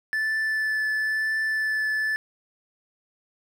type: tone with vibrato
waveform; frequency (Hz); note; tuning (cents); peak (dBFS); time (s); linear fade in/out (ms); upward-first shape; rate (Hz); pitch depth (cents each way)
triangle; 1749; A6; -11; -21; 0.13-2.16; 0; triangle; 0.99; 12
effects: none